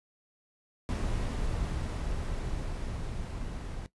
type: noise with level ramp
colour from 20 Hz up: brown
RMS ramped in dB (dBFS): -30 to -38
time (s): 0.89-3.86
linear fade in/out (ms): 0
effects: noise-tail reverb RT60 0.1 s tail -17 dB re dry + resampled to 24000 Hz